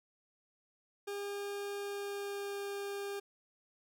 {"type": "tone with pitch glide", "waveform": "40% pulse", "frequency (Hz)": [403.9, 401.3], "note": ["G#4", "G4"], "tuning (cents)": [-48, 41], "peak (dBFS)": -37, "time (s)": [1.07, 3.2], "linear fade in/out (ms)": 10, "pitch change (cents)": -11, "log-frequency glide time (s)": [1.79, 2.66], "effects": []}